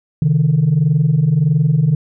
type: tone pair together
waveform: sine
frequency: 134.9 / 156.5 Hz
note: C#3 / D#3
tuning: -47 / +10 cents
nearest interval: minor third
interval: 257 cents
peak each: -14 / -11 dBFS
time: 0.22-1.95 s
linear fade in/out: 2 ms
effects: tanh soft clip ceiling -6 dBFS